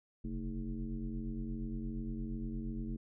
sine tone with frequency modulation, 132.5 Hz, C3, 22 cents sharp, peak -36 dBFS, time 0.24-2.97 s, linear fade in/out 10 ms, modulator 91.2 Hz, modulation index 1.8, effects none

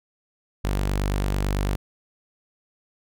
sawtooth tone, 49 Hz, G1, in tune, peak -18 dBFS, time 0.64-1.76 s, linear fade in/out 10 ms, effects none

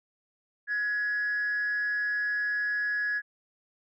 sine tone with frequency modulation, 1679 Hz, G#6, 18 cents sharp, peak -25 dBFS, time 0.67-3.22 s, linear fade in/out 50 ms, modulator 229 Hz, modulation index 0.25, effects tanh soft clip ceiling -23 dBFS

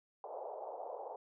pink band-pass noise, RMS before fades -45 dBFS, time 0.24-1.16 s, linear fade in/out 2 ms, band 460 to 890 Hz, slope 48 dB/octave, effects none

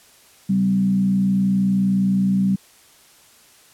sine tone with frequency modulation, 193.2 Hz, G3, 25 cents flat, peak -15 dBFS, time 0.49-2.56 s, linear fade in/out 10 ms, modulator 59.5 Hz, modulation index 0.45, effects white hiss -51 dBFS RMS until 3.73 s + low-pass 12000 Hz 12 dB/octave

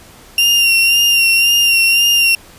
35% pulse tone with vibrato, 2773 Hz, F7, 13 cents flat, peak -7 dBFS, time 0.38-2.35 s, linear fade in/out 2 ms, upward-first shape sine, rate 1.9 Hz, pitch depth 30 cents each way, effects pink hiss -41 dBFS RMS until 2.58 s + resampled to 32000 Hz

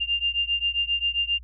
sine beating tone pair, 2794 / 2801.5 Hz, F7 / F7, 0 / +5 cents, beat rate 7.5 Hz, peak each -25 / -26 dBFS, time 0-1.39 s, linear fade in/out 20 ms, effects added 60 Hz sine -41 dBFS peak until 1.43 s

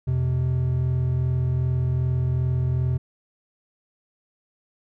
triangle tone pair together, 85.2 / 127.77 Hz, F2 / C3, -42 / -41 cents, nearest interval perfect fifth, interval 701 cents, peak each -24 / -19 dBFS, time 0.07-2.98 s, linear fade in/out 10 ms, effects none

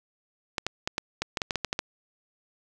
clicks, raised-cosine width 0.2 ms, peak -10 dBFS, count 12, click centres 0.582 / 0.666 / 0.875 / 0.981 / 1.22 / 1.372 / 1.418 / 1.508 / 1.557 / 1.647 / 1.729 / 1.791 s, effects none

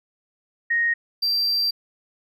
sine / triangle tone pair in turn, 1867 / 4707 Hz, A#6 / D8, +2 / +3 cents, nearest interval octave + major third, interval 1601 cents, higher second, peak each -18 dBFS, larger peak neither, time 0.7-0.94 / 1.22-1.71 s, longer second, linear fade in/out 10 ms, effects none

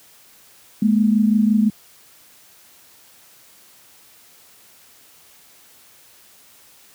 sine tone pair together, 211.1 / 236.9 Hz, G#3 / A#3, +29 / +28 cents, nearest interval major second, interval 199 cents, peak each -14 / -19 dBFS, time 0.82-1.7 s, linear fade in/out 5 ms, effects white hiss -50 dBFS RMS until 6.94 s + high-pass 60 Hz 12 dB/octave

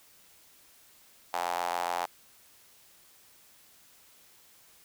square tone with high-pass filter, 43.62 Hz, F1, 1 cent flat, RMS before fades -32 dBFS, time 1.33-2.06 s, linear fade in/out 10 ms, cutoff 800 Hz, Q 4.1, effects white hiss -59 dBFS RMS until 4.84 s

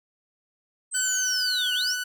sine linear two-way sweep, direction down then up, 8280 to 2794 to 6350 Hz, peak -24 dBFS, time 0.91-1.97 s, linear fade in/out 50 ms, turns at 1.74 s
sawtooth tone with pitch glide, 1511 to 1488.5 Hz, F#6 to F#6, +36 to +10 cents, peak -24 dBFS, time 0.94-2.04 s, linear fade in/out 10 ms, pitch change -26 cents, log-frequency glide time 1.19-1.6 s
effects none

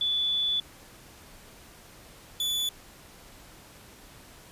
sine / 40% pulse tone pair in turn, 3461 / 3461 Hz, A7 / A7, -29 / -29 cents, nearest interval unison, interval 0 cents, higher neither, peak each -24 / -25 dBFS, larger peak first, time 0.01-0.6 / 2.4-2.69 s, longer first, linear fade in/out 2 ms, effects pink hiss -51 dBFS RMS until 4.51 s + resampled to 32000 Hz

